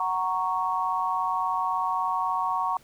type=chord; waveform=sine; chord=F# major; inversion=none; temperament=equal with one note detuned; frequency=745.1 / 932.3 / 1108.7 Hz; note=F#5 / A#5 / C#6; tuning=+12 / 0 / 0 cents; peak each=-30 / -28 / -27 dBFS; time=0-2.77 s; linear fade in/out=2 ms; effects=pink hiss -57 dBFS RMS until 2.83 s